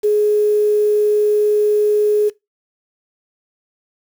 sine tone with quantisation, 419.7 Hz, G#4, 18 cents sharp, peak -11 dBFS, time 0.03-2.3 s, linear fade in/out 20 ms, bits 6, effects noise-tail reverb RT60 0.2 s tail -21 dB re dry

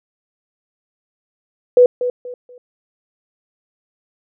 sine tone with echo, 493.9 Hz, B4, in tune, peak -5 dBFS, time 1.77-1.86 s, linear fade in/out 2 ms, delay 240 ms, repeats 3, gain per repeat -11 dB, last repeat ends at 2.58 s, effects none

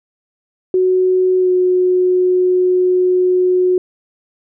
sine tone with pitch glide, 370 to 365.1 Hz, F#4 to F#4, 0 to -23 cents, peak -10 dBFS, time 0.74-3.78 s, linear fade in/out 2 ms, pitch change -23 cents, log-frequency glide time 1.39-1.5 s, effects none

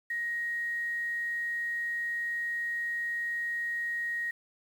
sine tone with quantisation, 1881 Hz, A#6, 15 cents sharp, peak -30 dBFS, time 0.1-4.31 s, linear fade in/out 5 ms, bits 9, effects none

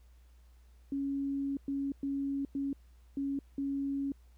sine tone bursts at uneven times, 277.2 Hz, C#4, in tune, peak -31 dBFS, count 6, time 0.92-1.57 / 1.68-1.92 / 2.03-2.45 / 2.55-2.73 / 3.17-3.39 / 3.58-4.12 s, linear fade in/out 2 ms, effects added 60 Hz sine -56 dBFS peak until 4.37 s + pink hiss -72 dBFS RMS until 4.37 s

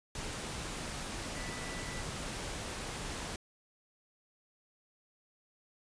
sine tone in noise, 1975.5 Hz, B6, in tune, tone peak -47 dBFS, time 1.36-2.02 s, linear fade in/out 2 ms, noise pink, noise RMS -40 dBFS, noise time 0.15-3.36 s, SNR -10 dB, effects resampled to 22050 Hz

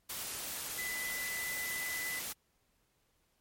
sine tone in noise, 2000 Hz, B6, 21 cents sharp, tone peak -37 dBFS, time 0.78-2.2 s, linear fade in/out 10 ms, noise white, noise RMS -40 dBFS, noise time 0.09-2.33 s, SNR 0 dB, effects pink hiss -75 dBFS RMS until 3.4 s + MP3 64 kbps

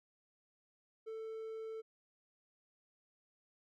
triangle tone, 443.6 Hz, A4, 14 cents sharp, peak -40 dBFS, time 1.06-1.82 s, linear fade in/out 20 ms, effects none

